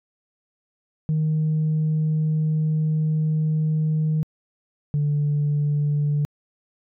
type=tone pair in turn; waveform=sine; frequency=155.56 / 146.83 Hz; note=D#3 / D3; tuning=0 / 0 cents; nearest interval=minor second; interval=100 cents; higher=first; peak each=-17 dBFS; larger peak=neither; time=1.09-4.23 / 4.94-6.25 s; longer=first; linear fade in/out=0 ms; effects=tanh soft clip ceiling -16 dBFS